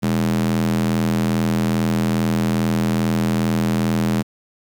square tone with high-pass filter, 41.2 Hz, E1, in tune, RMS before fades -19 dBFS, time 0.02-4.23 s, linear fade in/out 20 ms, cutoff 170 Hz, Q 4.4, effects 8-bit

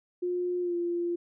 sine tone with pitch glide, 356.8 to 346 Hz, F4 to F4, +37 to -16 cents, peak -27 dBFS, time 0.22-1.16 s, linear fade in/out 10 ms, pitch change -53 cents, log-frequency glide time 0.61-0.75 s, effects none

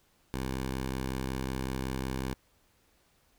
10% pulse tone, 65.41 Hz, C2, in tune, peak -24 dBFS, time 0.34-2.34 s, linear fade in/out 0 ms, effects pink hiss -68 dBFS RMS until 3.38 s

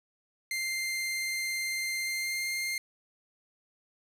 sawtooth tone with pitch glide, 2094 to 2110 Hz, C7 to C7, +1 to +14 cents, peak -27 dBFS, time 0.51-2.78 s, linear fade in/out 2 ms, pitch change +13 cents, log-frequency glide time 1.99-2.49 s, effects resampled to 32000 Hz + 10-bit

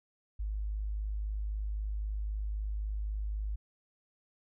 sine tone, 51.91 Hz, G#1, in tune, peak -32 dBFS, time 0.39-3.56 s, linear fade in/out 10 ms, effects none

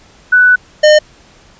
sine / square tone pair in turn, 1488 / 607.8 Hz, F#6 / D#5, +9 / -41 cents, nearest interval octave + major third, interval 1550 cents, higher first, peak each -4 dBFS, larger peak neither, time 0.32-0.56 / 0.83-0.99 s, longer first, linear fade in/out 10 ms, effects pink hiss -44 dBFS RMS until 1.59 s + resampled to 16000 Hz

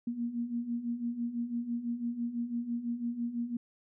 sine beating tone pair, 233.1 / 239.1 Hz, A#3 / A#3, 0 / +44 cents, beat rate 6 Hz, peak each -38 / -33 dBFS, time 0.07-3.57 s, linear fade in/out 5 ms, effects none

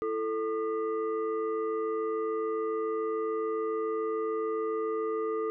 sine tone with frequency modulation, 440 Hz, A4, in tune, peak -28 dBFS, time 0.02-5.5 s, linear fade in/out 0 ms, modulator 773 Hz, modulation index 0.74, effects none

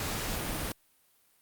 pink noise, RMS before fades -34 dBFS, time 0-0.72 s, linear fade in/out 2 ms, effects white hiss -67 dBFS RMS until 1.41 s + Opus 48 kbps

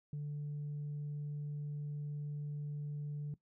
sine tone, 146.83 Hz, D3, in tune, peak -36 dBFS, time 0.13-3.34 s, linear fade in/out 2 ms, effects noise-tail reverb RT60 0.1 s tail -18 dB re dry + tanh soft clip ceiling -36 dBFS

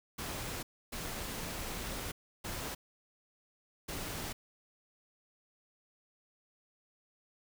pink noise bursts at uneven times, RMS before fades -40 dBFS, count 4, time 0.18-0.63 / 0.92-2.12 / 2.44-2.75 / 3.88-4.33 s, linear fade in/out 10 ms, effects none

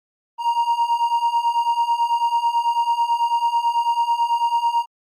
triangle beating tone pair, 932.3 / 941.4 Hz, A#5 / A#5, 0 / +17 cents, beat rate 9.1 Hz, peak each -20 / -17 dBFS, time 0.38-4.86 s, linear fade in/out 50 ms, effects Opus 48 kbps

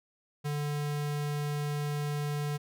square tone, 146.83 Hz, D3, in tune, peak -31 dBFS, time 0.44-2.58 s, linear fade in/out 20 ms, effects none

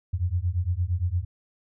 sine beating tone pair, 84.6 / 93.3 Hz, E2 / F#2, +45 / +15 cents, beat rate 8.7 Hz, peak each -26 / -26 dBFS, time 0.13-1.25 s, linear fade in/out 10 ms, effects none

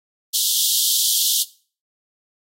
pink high-pass noise, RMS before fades -19 dBFS, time 0.33-1.44 s, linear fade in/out 20 ms, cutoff 3100 Hz, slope 96 dB/octave, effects noise-tail reverb RT60 0.4 s tail -19 dB re dry + AAC 48 kbps

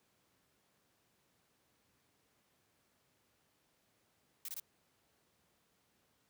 blue noise bursts, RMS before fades -43 dBFS, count 3, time 4.45-4.599 s, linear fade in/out 2 ms, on 35 ms, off 22 ms, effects pink hiss -75 dBFS RMS until 6.29 s + high-pass 100 Hz 12 dB/octave

